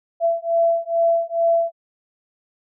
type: beating tone pair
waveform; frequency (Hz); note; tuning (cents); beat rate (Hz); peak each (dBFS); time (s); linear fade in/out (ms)
sine; 670 / 672.3; E5 / E5; +28 / +34; 2.3; -19; 0.2-1.72; 50
effects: none